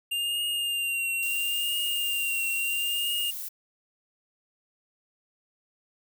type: tone with vibrato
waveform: square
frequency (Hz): 2794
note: F7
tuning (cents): 0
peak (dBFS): -27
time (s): 0.11-3.31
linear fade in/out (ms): 10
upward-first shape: triangle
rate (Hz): 0.74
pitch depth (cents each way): 39
type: noise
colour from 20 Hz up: violet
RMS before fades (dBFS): -36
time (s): 1.22-3.49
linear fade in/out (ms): 10
effects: none